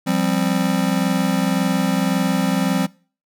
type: chord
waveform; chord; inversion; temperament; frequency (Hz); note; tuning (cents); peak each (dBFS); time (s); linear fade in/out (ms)
square; F suspended second; none; just; 174.61 / 196.44 / 261.9; F3 / G3 / C4; 0 / +4 / +2; -22; 0.06-2.87; 20
effects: noise-tail reverb RT60 0.4 s tail -23 dB re dry